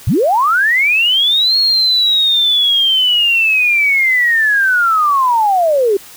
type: linear two-way sweep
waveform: sine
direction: up then down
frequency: 75.6 to 4320 to 377.9 Hz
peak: -9 dBFS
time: 0.07-5.97 s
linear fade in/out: 5 ms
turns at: 1.58 s
effects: white hiss -37 dBFS RMS until 6.16 s